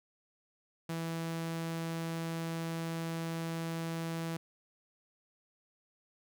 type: tone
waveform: sawtooth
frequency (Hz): 164.81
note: E3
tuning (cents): 0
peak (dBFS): -31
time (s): 0.89-4.37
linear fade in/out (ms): 5
effects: none